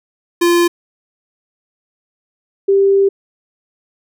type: tone pair in turn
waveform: square / sine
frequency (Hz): 345.5 / 393.6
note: F4 / G4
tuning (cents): -19 / +7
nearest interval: major second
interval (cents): 226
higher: second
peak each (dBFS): -10 / -8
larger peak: second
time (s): 0.41-0.68 / 2.68-3.09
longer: second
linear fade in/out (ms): 10
effects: none